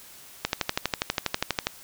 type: click train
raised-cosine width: 0.2 ms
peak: -6 dBFS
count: 16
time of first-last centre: 0.45-1.67 s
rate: 12.3 Hz
effects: white hiss -48 dBFS RMS until 1.83 s